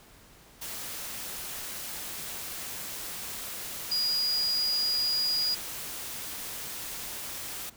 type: tone in noise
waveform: sine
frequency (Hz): 4879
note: D#8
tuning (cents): -35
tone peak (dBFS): -25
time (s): 3.91-5.55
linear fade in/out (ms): 10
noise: white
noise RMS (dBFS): -38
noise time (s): 0.61-7.7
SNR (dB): +10
effects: pink hiss -55 dBFS RMS until 7.76 s